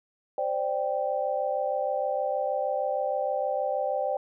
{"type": "chord", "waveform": "sine", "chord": "C suspended second", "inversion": "none", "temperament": "equal with one note detuned", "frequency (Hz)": [523.3, 589.7, 784], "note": ["C5", "D5", "G5"], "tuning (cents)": [0, 7, 0], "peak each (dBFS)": [-30, -29, -30], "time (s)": [0.38, 4.17], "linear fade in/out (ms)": 2, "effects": []}